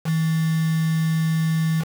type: tone with quantisation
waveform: sine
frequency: 160.9 Hz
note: E3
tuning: 42 cents flat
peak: -18 dBFS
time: 0.04-1.85 s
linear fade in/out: 50 ms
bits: 5
effects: none